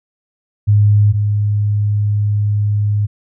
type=tone pair in turn; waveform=sine; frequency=103.83 / 103.83 Hz; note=G#2 / G#2; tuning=0 / 0 cents; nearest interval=unison; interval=0 cents; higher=neither; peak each=-7 / -12 dBFS; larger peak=first; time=0.67-1.13 / 1.13-3.07 s; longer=second; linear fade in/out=20 ms; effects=none